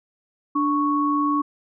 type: tone pair together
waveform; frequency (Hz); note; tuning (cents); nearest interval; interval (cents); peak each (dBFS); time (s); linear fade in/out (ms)
sine; 293.7 / 1108.9; D4 / C#6; 0 / 0; octave + major seventh; 2300; -21; 0.55-1.42; 10
effects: none